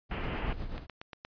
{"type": "noise with tremolo", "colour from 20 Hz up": "brown", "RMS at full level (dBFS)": -34, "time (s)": [0.09, 0.87], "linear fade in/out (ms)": 50, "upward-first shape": "triangle", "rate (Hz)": 8, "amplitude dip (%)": 65}
{"type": "low-pass noise", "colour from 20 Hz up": "pink", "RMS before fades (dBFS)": -37, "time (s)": [0.11, 0.53], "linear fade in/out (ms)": 2, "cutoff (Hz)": 3100, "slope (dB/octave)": 96}
{"type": "click train", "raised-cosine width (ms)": 0.3, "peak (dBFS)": -26, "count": 5, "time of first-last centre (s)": [0.78, 1.249], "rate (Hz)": 8.52}
{"effects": ["resampled to 11025 Hz"]}